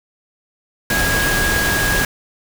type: tone in noise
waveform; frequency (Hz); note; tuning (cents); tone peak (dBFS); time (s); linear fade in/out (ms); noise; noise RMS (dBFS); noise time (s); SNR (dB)
sine; 1643; G#6; -19; -18; 0.9-2.05; 2; pink; -19; 0.9-2.05; -2
effects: none